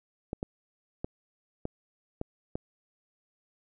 clicks, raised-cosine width 2 ms, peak -19 dBFS, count 6, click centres 0.331 / 0.429 / 1.045 / 1.654 / 2.214 / 2.555 s, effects none

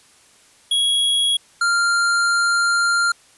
square tone pair in turn, 3322 / 1393.1 Hz, G#7 / F6, 0 / -5 cents, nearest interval octave + minor third, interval 1505 cents, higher first, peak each -16 dBFS, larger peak neither, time 0.71-1.37 / 1.61-3.12 s, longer second, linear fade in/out 5 ms, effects white hiss -52 dBFS RMS until 3.37 s + resampled to 24000 Hz

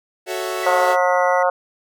sawtooth chord, F# minor seventh, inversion none, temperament equal, 370 / 440 / 554.4 / 659.3 Hz, F#4 / A4 / C#5 / E5, 0 / 0 / 0 / 0 cents, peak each -22 / -26 / -26 / -25 dBFS, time 0.26-0.97 s, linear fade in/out 50 ms
triangle tone, 1963 Hz, B6, 11 cents flat, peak -25 dBFS, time 0.63-1.43 s, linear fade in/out 5 ms
harmonic tone, 180.2 Hz, F#3, 45 cents flat, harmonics 3 / 4 / 5 / 6 / 7 / 8, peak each -18 / -20 / -22 / -24 / -25 / -26 dBFS, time 0.66-1.5 s, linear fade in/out 5 ms
effects none

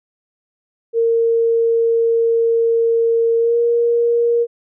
sine tone with pitch glide, 460 to 470.5 Hz, A#4 to A#4, -23 to +16 cents, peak -12 dBFS, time 0.93-4.47 s, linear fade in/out 50 ms, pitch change +39 cents, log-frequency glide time 3.38-3.57 s, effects none

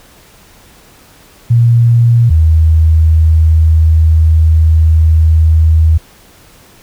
sine tone pair in turn, 117.8 / 79.74 Hz, A#2 / D#2, +19 / +43 cents, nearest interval perfect fifth, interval 676 cents, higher first, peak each -4 dBFS, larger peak neither, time 1.5-2.3 / 2.3-5.98 s, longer second, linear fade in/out 10 ms, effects pink hiss -42 dBFS RMS until 6.82 s

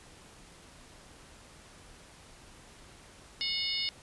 harmonic tone, 729 Hz, F#5, 26 cents flat, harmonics 3 / 4 / 5 / 6 / 7, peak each -39 / -37 / -37 / -36 / -35 dBFS, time 3.41-3.89 s, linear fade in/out 0 ms, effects pink hiss -54 dBFS RMS until 4.02 s + resampled to 24000 Hz

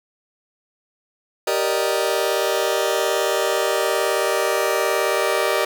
sawtooth chord, Eb major seventh, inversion first, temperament just, 388.9 / 466.7 / 583.4 / 622.3 Hz, G4 / Bb4 / D5 / Eb5, -14 / +2 / -12 / 0 cents, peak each -20 dBFS, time 1.47-5.65 s, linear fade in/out 5 ms, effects none

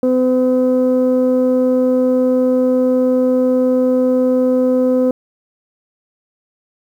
sine tone pair together, 254.5 / 509 Hz, C4 / C5, -48 / -48 cents, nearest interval octave, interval 1200 cents, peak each -12 dBFS, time 0.03-5.11 s, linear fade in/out 2 ms, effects tanh soft clip ceiling -7 dBFS + 8-bit

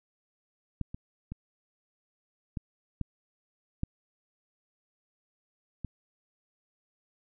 clicks, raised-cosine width 5 ms, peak -19 / -26 / -25 / -21 / -19 / -17 / -23 dBFS, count 7, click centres 0.813 / 0.945 / 1.32 / 2.572 / 3.013 / 3.834 / 5.847 s, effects none

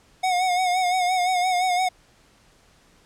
square tone with vibrato, 730 Hz, F#5, 24 cents flat, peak -20 dBFS, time 0.23-1.89 s, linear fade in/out 10 ms, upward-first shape sine, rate 5.8 Hz, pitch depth 50 cents each way, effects pink hiss -57 dBFS RMS until 3.05 s + low-pass 9000 Hz 12 dB/octave

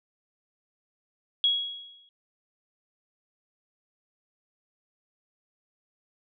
sine tone with exponential decay, 3322 Hz, G#7, in tune, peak -18 dBFS, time 1.44-2.09 s, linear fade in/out 1 ms, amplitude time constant 140 ms, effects none

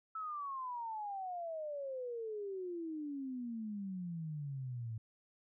sine exponential sweep, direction down, 1318.5 to 109.2 Hz, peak -39 dBFS, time 0.15-4.98 s, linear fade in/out 5 ms, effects none

